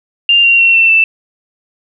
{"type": "tone with pitch steps", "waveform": "sine", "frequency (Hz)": [2794, 2759, 2724, 2689, 2656], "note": ["F7", "F7", "F7", "E7", "E7"], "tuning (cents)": [0, -22, -44, 34, 12], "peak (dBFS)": -5, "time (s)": [0.29, 1.04], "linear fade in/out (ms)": 2, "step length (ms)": 150, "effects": []}